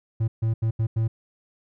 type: tone bursts at uneven times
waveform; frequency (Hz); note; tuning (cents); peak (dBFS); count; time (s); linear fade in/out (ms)
triangle; 112.3; A2; +36; -18; 5; 0.2-0.28 / 0.42-0.54 / 0.62-0.71 / 0.79-0.87 / 0.96-1.08; 10
effects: none